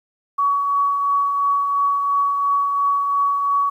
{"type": "tone with tremolo", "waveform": "sine", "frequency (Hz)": 1128, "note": "C#6", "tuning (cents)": 30, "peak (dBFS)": -14, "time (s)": [0.38, 3.7], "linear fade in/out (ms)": 10, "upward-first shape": "triangle", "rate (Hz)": 2.9, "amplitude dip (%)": 40, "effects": ["9-bit"]}